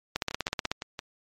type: two click trains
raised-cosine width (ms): 0.2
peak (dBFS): -10 / -17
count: 10 / 5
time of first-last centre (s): 0.16-0.716 / 0.31-0.991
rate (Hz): 16.2 / 5.87
effects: MP3 64 kbps